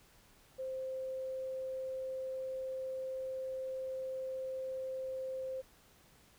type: tone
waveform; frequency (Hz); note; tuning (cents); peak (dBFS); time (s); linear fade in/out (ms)
sine; 523.3; C5; 0; -37; 0.58-5.62; 20
effects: pink hiss -64 dBFS RMS until 6.38 s